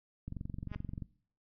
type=click train; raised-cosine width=5 ms; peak=-28 dBFS; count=18; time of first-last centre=0.28-1.022 s; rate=22.9 Hz
type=tone with exponential growth; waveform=5% pulse; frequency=207.7 Hz; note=G#3; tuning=in tune; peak=-31 dBFS; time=0.68-0.75 s; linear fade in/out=2 ms; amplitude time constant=15 ms
effects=noise-tail reverb RT60 0.5 s tail -19 dB re dry + resampled to 11025 Hz